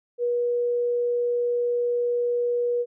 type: tone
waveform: sine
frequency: 482.3 Hz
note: B4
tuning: 41 cents flat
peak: -21 dBFS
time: 0.18-2.86 s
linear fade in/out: 50 ms
effects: none